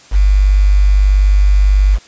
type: tone with quantisation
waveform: sine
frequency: 49.27 Hz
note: G1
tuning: 10 cents sharp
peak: -6 dBFS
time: 0.11-1.99 s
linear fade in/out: 50 ms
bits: 5
effects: white hiss -42 dBFS RMS until 2.07 s + resampled to 16000 Hz